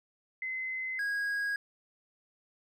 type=tone pair in turn; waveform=sine / triangle; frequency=2050 / 1644.6 Hz; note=C7 / G#6; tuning=-36 / -17 cents; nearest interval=major third; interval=381 cents; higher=first; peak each=-33 / -28 dBFS; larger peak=second; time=0.42-0.99 / 0.99-1.56 s; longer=neither; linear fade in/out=2 ms; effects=none